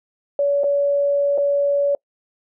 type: tone with dropouts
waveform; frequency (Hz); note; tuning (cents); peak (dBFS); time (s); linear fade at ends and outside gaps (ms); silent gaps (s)
sine; 568; C#5; +42; -15; 0.39-1.95; 2; 0.635-0.641 / 1.377-1.382
effects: noise-tail reverb RT60 0.1 s tail -26 dB re dry